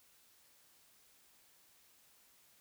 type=silence; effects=white hiss -67 dBFS RMS until 2.6 s